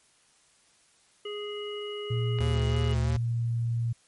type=harmonic tone; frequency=415.3 Hz; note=G#4; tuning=in tune; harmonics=1 / 3 / 5 / 7; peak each=-34 / -45 / -47 / -40 dBFS; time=1.25-2.94 s; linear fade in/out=5 ms
type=tone with pitch glide; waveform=sine; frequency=117.7 to 116.82 Hz; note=A#2 to A#2; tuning=+17 to +4 cents; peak=-25 dBFS; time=2.1-3.93 s; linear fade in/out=10 ms; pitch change=-13 cents; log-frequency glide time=2.64-3.57 s
type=click; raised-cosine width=0.3 ms; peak=-24 dBFS; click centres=2.387 s
type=tone with vibrato; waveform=square; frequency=75.2 Hz; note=D2; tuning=42 cents sharp; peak=-28 dBFS; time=2.4-3.17 s; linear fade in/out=5 ms; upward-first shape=sine; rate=3 Hz; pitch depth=55 cents each way
effects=white hiss -63 dBFS RMS until 4.07 s + MP3 48 kbps